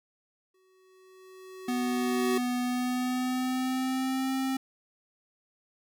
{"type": "tone with exponential growth", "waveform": "square", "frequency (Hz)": 374.9, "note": "F#4", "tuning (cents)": 23, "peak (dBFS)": -26, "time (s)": [0.54, 2.38], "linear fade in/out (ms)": 5, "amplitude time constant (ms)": 400}
{"type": "tone with pitch glide", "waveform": "square", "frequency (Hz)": [246.9, 264.6], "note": ["B3", "C4"], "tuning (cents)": [0, 20], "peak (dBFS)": -28, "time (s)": [1.68, 4.57], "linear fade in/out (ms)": 5, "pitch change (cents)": 120, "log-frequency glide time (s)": [2.62, 4.33]}
{"effects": []}